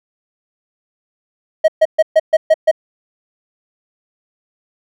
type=tone bursts; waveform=triangle; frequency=633 Hz; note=D#5; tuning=30 cents sharp; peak=-4 dBFS; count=7; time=1.64-2.714 s; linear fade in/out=10 ms; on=42 ms; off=130 ms; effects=none